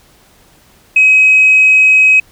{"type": "tone", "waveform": "sine", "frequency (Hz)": 2540, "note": "D#7", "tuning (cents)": 35, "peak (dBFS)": -3, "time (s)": [0.96, 2.2], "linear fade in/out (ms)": 5, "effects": ["tanh soft clip ceiling 0 dBFS", "pink hiss -47 dBFS RMS until 2.31 s"]}